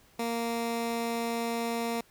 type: tone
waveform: 15% pulse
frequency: 232.4 Hz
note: A#3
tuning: 5 cents flat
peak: -23 dBFS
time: 0.19-2.01 s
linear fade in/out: 5 ms
effects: pink hiss -61 dBFS RMS until 2.1 s